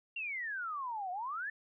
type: exponential two-way sweep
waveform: sine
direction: down then up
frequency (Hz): 2800 to 706 to 1812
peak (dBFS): -36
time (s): 0.16-1.5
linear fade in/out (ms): 5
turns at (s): 1.11
effects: none